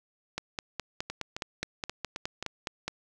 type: two click trains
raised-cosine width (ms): 0.2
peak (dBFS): -18 / -15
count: 6 / 13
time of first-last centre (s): 1.1-2.426 / 0.38-2.88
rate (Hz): 3.77 / 4.8
effects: none